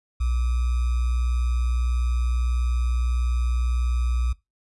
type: tone with sample-and-hold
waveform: sine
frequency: 60.8 Hz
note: B1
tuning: 26 cents flat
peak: -20 dBFS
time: 0.2-4.33 s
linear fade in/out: 10 ms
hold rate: 1225 Hz
effects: noise-tail reverb RT60 0.2 s tail -20 dB re dry + resampled to 24000 Hz